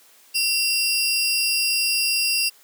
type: tone pair together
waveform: sawtooth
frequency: 2737 / 4877 Hz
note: F7 / D#8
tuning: -36 / -35 cents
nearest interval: minor seventh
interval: 1001 cents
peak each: -19 dBFS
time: 0.34-2.5 s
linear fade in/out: 20 ms
effects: white hiss -53 dBFS RMS until 2.63 s + high-pass 300 Hz 12 dB/octave